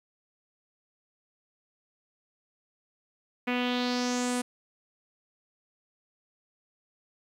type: tone with low-pass filter sweep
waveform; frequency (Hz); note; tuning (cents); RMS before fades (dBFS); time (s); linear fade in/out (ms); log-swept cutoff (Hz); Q
sawtooth; 246.9; B3; 0; -29; 3.47-4.42; 10; 2400 to 9700; 3.5
effects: 10-bit